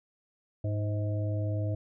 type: harmonic tone with a mistuned harmonic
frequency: 103.83 Hz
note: G#2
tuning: in tune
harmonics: 1 / 3 / 5 / 6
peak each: -28 / -39 / -42 / -40 dBFS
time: 0.64-1.75 s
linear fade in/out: 5 ms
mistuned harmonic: 6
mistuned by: +37 cents
effects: none